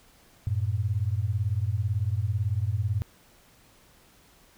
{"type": "beating tone pair", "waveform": "sine", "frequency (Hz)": [93.9, 111.9], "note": ["F#2", "A2"], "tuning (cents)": [26, 30], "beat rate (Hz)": 18, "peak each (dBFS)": -27, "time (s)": [0.47, 3.02], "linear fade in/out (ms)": 0, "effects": ["pink hiss -58 dBFS RMS until 4.57 s"]}